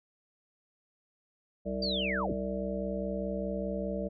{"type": "harmonic tone", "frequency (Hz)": 64.9, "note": "C2", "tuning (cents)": -13, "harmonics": [1, 3, 5, 7, 9, 10], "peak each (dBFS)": [-41, -35, -42, -39, -36, -44], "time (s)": [1.65, 4.09], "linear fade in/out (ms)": 20}
{"type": "linear sweep", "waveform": "sine", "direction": "down", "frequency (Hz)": [4755, 65.8], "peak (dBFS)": -31, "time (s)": [1.82, 2.33], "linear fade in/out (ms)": 5}
{"effects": []}